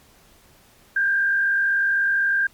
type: tone with frequency modulation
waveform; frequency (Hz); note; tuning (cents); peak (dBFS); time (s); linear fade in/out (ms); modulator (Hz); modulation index
sine; 1593; G6; +27; -17; 0.96-2.47; 5; 48; 0.74
effects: pink hiss -54 dBFS RMS until 2.53 s + MP3 96 kbps